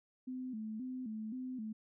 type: tone with vibrato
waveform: sine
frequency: 235.9 Hz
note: A#3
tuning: 21 cents sharp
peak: -39 dBFS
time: 0.27-1.73 s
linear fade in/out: 10 ms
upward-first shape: square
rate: 1.9 Hz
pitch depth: 140 cents each way
effects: none